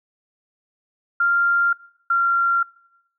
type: tone pair in turn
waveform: sine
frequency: 1392 / 1378.4 Hz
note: F6 / F6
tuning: -6 / -23 cents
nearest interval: unison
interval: 17 cents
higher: first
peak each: -15 dBFS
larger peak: neither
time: 1.2-1.73 / 2.1-2.63 s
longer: neither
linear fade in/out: 5 ms
effects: noise-tail reverb RT60 0.9 s tail -24 dB re dry